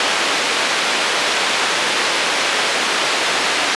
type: band-pass noise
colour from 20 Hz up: white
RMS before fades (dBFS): -18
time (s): 0-3.75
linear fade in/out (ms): 2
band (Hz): 320 to 3400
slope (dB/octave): 12
effects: resampled to 24000 Hz